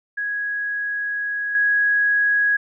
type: tone with level steps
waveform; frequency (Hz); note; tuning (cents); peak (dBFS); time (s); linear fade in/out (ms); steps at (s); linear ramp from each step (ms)
sine; 1661.2; G#6; 0; -22 / -15; 0.17-2.57; 10; 1.55; 2
effects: none